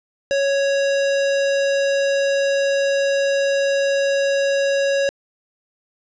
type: tone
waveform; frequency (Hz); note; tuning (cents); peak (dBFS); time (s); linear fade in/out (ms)
square; 554.4; C#5; 0; -17; 0.31-5.09; 0
effects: resampled to 16000 Hz + 9-bit